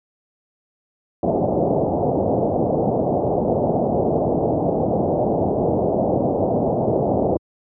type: low-pass noise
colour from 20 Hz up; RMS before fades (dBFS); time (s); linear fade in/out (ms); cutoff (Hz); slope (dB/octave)
white; -19; 1.23-7.37; 2; 740; 48
effects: high-pass 100 Hz 12 dB/octave